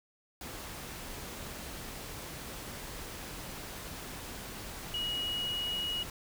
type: tone in noise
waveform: sine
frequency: 2901 Hz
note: F#7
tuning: 35 cents flat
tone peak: -32 dBFS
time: 4.94-6.03 s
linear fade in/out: 2 ms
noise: pink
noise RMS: -43 dBFS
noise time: 0.41-6.1 s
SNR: +8 dB
effects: none